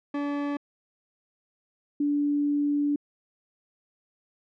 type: tone pair in turn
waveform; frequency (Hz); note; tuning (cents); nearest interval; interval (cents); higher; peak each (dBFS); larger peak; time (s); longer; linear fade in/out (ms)
40% pulse / sine; 287.3 / 290; D4 / D4; -38 / -22; unison; 16; second; -26 / -22; second; 0.14-0.57 / 2-2.96; second; 5
effects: low-pass 2000 Hz 12 dB/octave